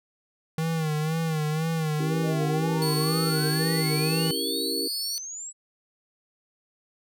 square tone with vibrato, 157.8 Hz, D#3, 25 cents sharp, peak -25 dBFS, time 0.58-4.31 s, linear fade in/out 2 ms, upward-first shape sine, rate 2 Hz, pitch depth 70 cents each way
sine chord, C# diminished seventh, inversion none, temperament equal, 277.2 / 329.6 / 392 / 466.2 Hz, C#4 / E4 / G4 / Bb4, 0 / 0 / 0 / 0 cents, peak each -34 dBFS, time 1.99-4.88 s, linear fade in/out 10 ms
sine exponential sweep, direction up, 590 to 7902 Hz, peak -34 dBFS, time 2.22-5.53 s, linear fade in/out 50 ms
sawtooth tone, 4435 Hz, C#8, in tune, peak -26 dBFS, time 2.82-5.18 s, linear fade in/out 0 ms
effects none

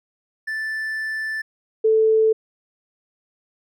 triangle / sine tone pair in turn, 1760 / 440 Hz, A6 / A4, 0 / 0 cents, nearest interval 2 octaves, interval 2400 cents, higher first, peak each -22 / -13 dBFS, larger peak second, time 0.47-1.42 / 1.84-2.33 s, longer first, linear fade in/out 10 ms, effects none

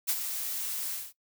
blue noise with ADSR envelope, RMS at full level -26 dBFS, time 0.07-1.13 s, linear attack 26 ms, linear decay 50 ms, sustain -8 dB, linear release 210 ms, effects noise-tail reverb RT60 0.1 s tail -18 dB re dry

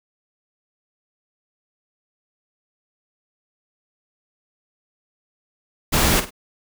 pink noise with echo, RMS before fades -17 dBFS, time 5.92-6.21 s, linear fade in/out 20 ms, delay 49 ms, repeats 2, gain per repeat -11 dB, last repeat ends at 6.308 s, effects none

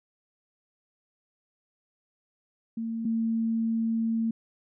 sine tone pair in turn, 227.1 / 226.3 Hz, A#3 / A3, -45 / +49 cents, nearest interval unison, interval 6 cents, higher first, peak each -29 / -24 dBFS, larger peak second, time 2.77-3.05 / 3.05-4.31 s, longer second, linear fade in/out 5 ms, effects none

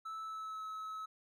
triangle tone with pitch glide, 1312 to 1291 Hz, E6 to E6, -9 to -37 cents, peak -39 dBFS, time 0.05-1.06 s, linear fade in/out 10 ms, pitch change -28 cents, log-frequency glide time 0.23-0.65 s, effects none

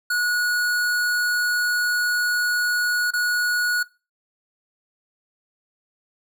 square tone with dropouts, 1458 Hz, F#6, 26 cents flat, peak -21 dBFS, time 0.1-3.83 s, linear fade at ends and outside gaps 5 ms, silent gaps 3.107-3.135 s, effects noise-tail reverb RT60 0.3 s tail -20 dB re dry

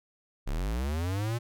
square linear sweep, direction up, 30.64 to 120.9 Hz, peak -29 dBFS, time 0.46-1.39 s, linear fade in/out 20 ms, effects none

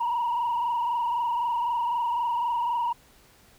sine tone with frequency modulation, 952 Hz, A#5, 36 cents sharp, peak -22 dBFS, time 0-2.93 s, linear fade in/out 10 ms, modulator 23.9 Hz, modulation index 1.4, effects tanh soft clip ceiling -21 dBFS + pink hiss -57 dBFS RMS until 3.58 s

